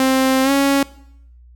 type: tone with pitch glide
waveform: sawtooth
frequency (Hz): 263.2 to 277.2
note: C4 to C#4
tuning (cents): +10 to 0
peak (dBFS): -9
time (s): 0-0.83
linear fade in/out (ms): 2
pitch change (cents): +90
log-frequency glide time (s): 0.43-0.51
effects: noise-tail reverb RT60 0.7 s tail -20 dB re dry + added 60 Hz sine -42 dBFS peak until 1.55 s